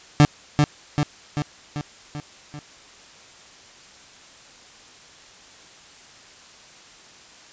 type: tone with echo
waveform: 30% pulse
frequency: 147.6 Hz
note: D3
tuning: 9 cents sharp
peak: -7 dBFS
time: 0.2-0.25 s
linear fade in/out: 0 ms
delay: 390 ms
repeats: 6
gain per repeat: -4 dB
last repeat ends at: 2.59 s
effects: white hiss -47 dBFS RMS until 7.52 s + resampled to 16000 Hz